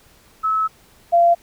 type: tone pair in turn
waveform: sine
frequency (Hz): 1297 / 687.1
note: E6 / F5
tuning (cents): -28 / -28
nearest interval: major seventh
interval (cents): 1100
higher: first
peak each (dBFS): -16 / -10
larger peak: second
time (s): 0.43-0.68 / 1.12-1.35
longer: first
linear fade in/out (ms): 20
effects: pink hiss -52 dBFS RMS until 1.42 s